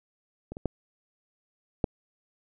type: clicks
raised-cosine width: 2 ms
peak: -24 / -25 / -13 / -10 dBFS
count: 4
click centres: 0.52 / 0.569 / 0.657 / 1.842 s
effects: none